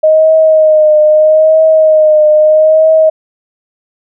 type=tone with vibrato; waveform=sine; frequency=622.3 Hz; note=D#5; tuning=in tune; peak=-3 dBFS; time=0.03-3.1 s; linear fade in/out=10 ms; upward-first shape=triangle; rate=0.78 Hz; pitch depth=42 cents each way; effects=none